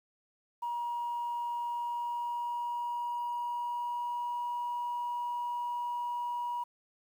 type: tone with pitch glide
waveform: sine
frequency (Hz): 953 to 963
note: A#5 to B5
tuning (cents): +38 to -44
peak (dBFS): -31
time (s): 0.62-6.64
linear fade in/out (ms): 10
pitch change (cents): +18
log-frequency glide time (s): 1.65-4.43
effects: tanh soft clip ceiling -28 dBFS + 10-bit